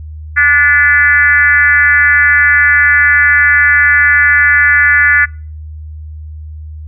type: tone with frequency modulation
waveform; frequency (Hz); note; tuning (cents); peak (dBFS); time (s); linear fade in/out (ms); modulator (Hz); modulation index
sine; 1736; A6; -24; -5; 0.36-5.26; 20; 281; 1.1
effects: noise-tail reverb RT60 0.4 s tail -25 dB re dry + added 77 Hz sine -24 dBFS peak until 6.87 s